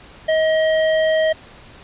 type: tone with hard clipping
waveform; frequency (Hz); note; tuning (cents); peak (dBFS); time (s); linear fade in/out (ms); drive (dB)
sine; 633; D#5; +30; -16; 0.28-1.33; 10; 18
effects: pink hiss -43 dBFS RMS until 1.83 s + resampled to 8000 Hz